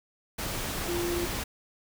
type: tone in noise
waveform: sine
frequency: 346.9 Hz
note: F4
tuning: 12 cents flat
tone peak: -29 dBFS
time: 0.88-1.26 s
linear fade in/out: 10 ms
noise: pink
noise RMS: -33 dBFS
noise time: 0.38-1.44 s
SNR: +1 dB
effects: none